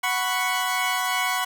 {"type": "chord", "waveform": "20% pulse", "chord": "F# suspended fourth", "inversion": "none", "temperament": "equal", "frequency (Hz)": [740, 987.8, 1108.7], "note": ["F#5", "B5", "C#6"], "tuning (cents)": [0, 0, 0], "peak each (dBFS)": -22, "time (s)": [0.03, 1.45], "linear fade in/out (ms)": 10, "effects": []}